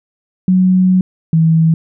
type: tone pair in turn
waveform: sine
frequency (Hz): 185 / 161.99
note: F#3 / E3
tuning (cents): 0 / -30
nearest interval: major second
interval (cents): 230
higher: first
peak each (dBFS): -7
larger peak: neither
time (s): 0.48-1.01 / 1.33-1.74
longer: first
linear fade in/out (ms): 2
effects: none